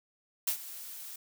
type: noise with ADSR envelope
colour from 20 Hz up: blue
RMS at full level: -28 dBFS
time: 0.47-1.16 s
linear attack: 6 ms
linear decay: 90 ms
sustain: -16 dB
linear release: 4 ms
effects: none